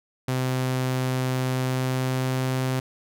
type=tone with pitch glide; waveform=sawtooth; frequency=128.9 to 129.95 Hz; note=C3 to C3; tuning=-26 to -11 cents; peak=-19 dBFS; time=0.28-2.8 s; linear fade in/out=5 ms; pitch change=+15 cents; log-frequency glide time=1.49-2.48 s; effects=none